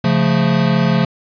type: chord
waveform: square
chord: Db augmented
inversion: none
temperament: equal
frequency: 138.59 / 174.61 / 220 Hz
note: Db3 / F3 / A3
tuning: 0 / 0 / 0 cents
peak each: -18 / -16 / -18 dBFS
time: 0.04-1.05 s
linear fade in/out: 5 ms
effects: resampled to 11025 Hz + 8-bit